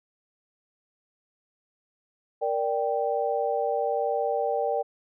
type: chord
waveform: sine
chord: G minor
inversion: first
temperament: equal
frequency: 466.2 / 587.3 / 784 Hz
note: Bb4 / D5 / G5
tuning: 0 / 0 / 0 cents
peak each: -28 dBFS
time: 2.41-4.83 s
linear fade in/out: 20 ms
effects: none